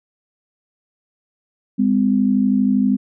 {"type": "tone pair together", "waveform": "sine", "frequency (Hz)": [203.1, 255.7], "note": ["G#3", "C4"], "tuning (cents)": [-38, -40], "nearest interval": "major third", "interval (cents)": 398, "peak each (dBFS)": -16, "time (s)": [1.78, 2.97], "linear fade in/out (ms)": 20, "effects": []}